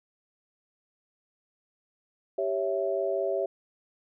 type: chord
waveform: sine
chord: C# diminished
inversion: second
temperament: equal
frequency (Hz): 392 / 554.4 / 659.3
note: G4 / C#5 / E5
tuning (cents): 0 / 0 / 0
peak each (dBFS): -30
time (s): 2.38-3.46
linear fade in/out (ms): 5
effects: none